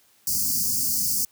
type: band-stop noise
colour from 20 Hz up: white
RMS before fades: -24 dBFS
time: 0.27-1.25 s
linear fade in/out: 2 ms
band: 270 to 4600 Hz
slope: 96 dB/octave
effects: white hiss -60 dBFS RMS until 1.31 s + high-pass 60 Hz 12 dB/octave